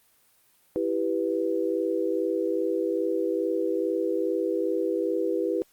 sine chord, E minor, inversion none, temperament equal, 329.6 / 392 / 493.9 Hz, E4 / G4 / B4, 0 / 0 / 0 cents, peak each -28 dBFS, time 0.76-5.62 s, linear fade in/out 0 ms, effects white hiss -63 dBFS RMS until 5.72 s + Opus 32 kbps

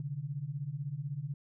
sine beating tone pair, 132 / 148 Hz, C3 / D3, +16 / +14 cents, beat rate 16 Hz, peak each -39 / -37 dBFS, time 0-1.34 s, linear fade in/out 2 ms, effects none

